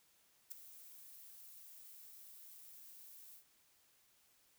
violet noise with ADSR envelope, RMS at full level -43 dBFS, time 0.5-3.45 s, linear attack 19 ms, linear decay 4 ms, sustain -14 dB, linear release 110 ms, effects white hiss -72 dBFS RMS until 4.58 s

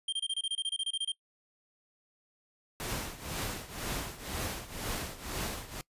square tone bursts, 3177 Hz, G7, 23 cents sharp, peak -30 dBFS, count 15, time 0.08-1.12 s, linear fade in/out 5 ms, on 46 ms, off 25 ms
pink noise with tremolo, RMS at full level -34 dBFS, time 2.8-5.81 s, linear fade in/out 0 ms, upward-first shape triangle, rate 2 Hz, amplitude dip 85%
effects noise-tail reverb RT60 0.1 s tail -22 dB re dry + resampled to 32000 Hz

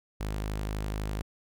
sawtooth tone, 52 Hz, G#1, 3 cents sharp, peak -27 dBFS, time 0.2-1.22 s, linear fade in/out 10 ms, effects none

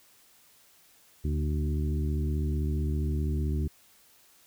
harmonic tone with a mistuned harmonic, 75.4 Hz, D2, 46 cents sharp, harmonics 1 / 2 / 3 / 4 / 5, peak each -27 / -33 / -37 / -39 / -41 dBFS, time 1.24-3.68 s, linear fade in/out 10 ms, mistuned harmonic 2, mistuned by -41 cents, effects white hiss -60 dBFS RMS until 4.46 s

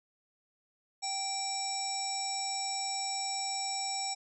harmonic tone, 779 Hz, G5, 11 cents flat, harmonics 1 / 3 / 5 / 7 / 9 / 10, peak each -37 / -44 / -46 / -37 / -45 / -38 dBFS, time 1.02-4.15 s, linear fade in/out 20 ms, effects none

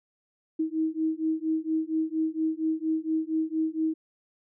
sine beating tone pair, 315.8 / 320.1 Hz, D#4 / D#4, +26 / +49 cents, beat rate 4.3 Hz, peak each -28 dBFS, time 0.59-3.94 s, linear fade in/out 10 ms, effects none

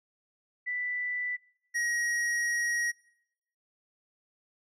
sine / square tone pair in turn, 1980 / 1894.1 Hz, B6 / A#6, +4 / +27 cents, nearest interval minor second, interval 77 cents, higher first, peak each -30 / -28 dBFS, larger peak second, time 0.66-1.37 / 1.74-2.92 s, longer second, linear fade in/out 20 ms, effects noise-tail reverb RT60 0.8 s tail -23 dB re dry + low-pass 9000 Hz 12 dB/octave

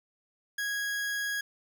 40% pulse tone, 1653 Hz, G#6, 9 cents flat, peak -29 dBFS, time 0.58-1.41 s, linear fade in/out 5 ms, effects none

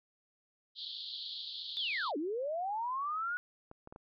white band-pass noise, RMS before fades -43 dBFS, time 0.75-2.12 s, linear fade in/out 50 ms, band 3200 to 4500 Hz, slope 96 dB/octave
sine linear two-way sweep, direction down then up, 3611 to 277.2 to 1473 Hz, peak -33 dBFS, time 1.77-3.37 s, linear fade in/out 0 ms, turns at 2.17 s
clicks, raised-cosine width 1 ms, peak -35 dBFS, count 4, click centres 3.714 / 3.874 / 3.925 / 3.961 s
effects none

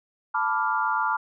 sine chord, B half-diminished seventh, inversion third, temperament equal, 880 / 987.8 / 1174.7 / 1396.9 Hz, A5 / B5 / D6 / F6, 0 / 0 / 0 / 0 cents, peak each -27 / -28 / -28 / -27 dBFS, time 0.34-1.17 s, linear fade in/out 10 ms, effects none

